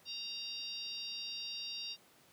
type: harmonic tone with a mistuned harmonic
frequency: 930 Hz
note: A#5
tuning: 4 cents flat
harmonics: 3 / 4 / 5 / 6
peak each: -46 / -45 / -44 / -49 dBFS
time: 0.05-1.97 s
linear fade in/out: 50 ms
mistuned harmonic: 5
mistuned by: +18 cents
effects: pink hiss -64 dBFS RMS until 2.32 s + high-pass 150 Hz 12 dB/octave